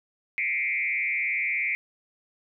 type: tone with frequency modulation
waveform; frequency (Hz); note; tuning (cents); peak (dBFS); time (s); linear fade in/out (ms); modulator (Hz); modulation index
sine; 2230; C#7; +10; -24; 0.38-1.75; 0; 137; 1.5
effects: none